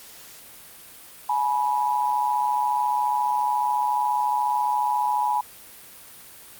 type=tone pair together; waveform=sine; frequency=844 / 978.3 Hz; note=G#5 / B5; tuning=+28 / -17 cents; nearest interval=minor third; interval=255 cents; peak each=-23 dBFS; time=1.29-5.41 s; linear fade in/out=5 ms; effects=white hiss -45 dBFS RMS until 6.59 s + Opus 48 kbps